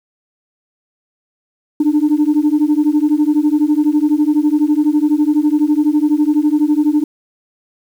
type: beating tone pair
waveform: sine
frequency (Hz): 293.7 / 305.7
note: D4 / D#4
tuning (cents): 0 / -30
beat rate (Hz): 12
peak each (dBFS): -12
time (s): 1.8-7.04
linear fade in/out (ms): 5
effects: tanh soft clip ceiling -6 dBFS + 7-bit